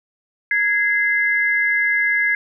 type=tone pair together; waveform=sine; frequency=1661.2 / 2064 Hz; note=G#6 / C7; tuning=0 / -24 cents; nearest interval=major third; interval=376 cents; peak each=-18 dBFS; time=0.51-2.35 s; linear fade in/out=2 ms; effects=none